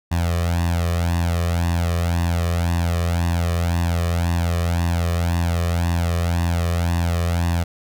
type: tone with flanger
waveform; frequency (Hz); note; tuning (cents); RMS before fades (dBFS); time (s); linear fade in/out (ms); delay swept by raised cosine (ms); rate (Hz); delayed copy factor
sawtooth; 85.5; F2; -36; -20; 0.11-7.64; 10; 1.1 to 1.69; 1.9; +0.8
effects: none